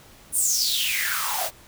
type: noise with high-pass filter sweep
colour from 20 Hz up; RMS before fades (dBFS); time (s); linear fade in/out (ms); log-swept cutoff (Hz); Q
white; -24; 0.32-1.51; 50; 10000 to 580; 7.8
effects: pink hiss -50 dBFS RMS until 1.67 s